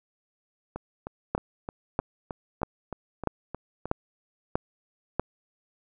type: two click trains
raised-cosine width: 1 ms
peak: -20 / -10 dBFS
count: 11 / 7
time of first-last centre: 0.76-3.856 / 1.35-5.196 s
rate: 3.23 / 1.56 Hz
effects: none